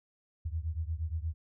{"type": "beating tone pair", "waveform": "sine", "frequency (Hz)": [77.5, 86], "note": ["D#2", "F2"], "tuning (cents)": [-6, -26], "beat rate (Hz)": 8.5, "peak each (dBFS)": [-34, -36], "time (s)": [0.45, 1.34], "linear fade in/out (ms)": 10, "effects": []}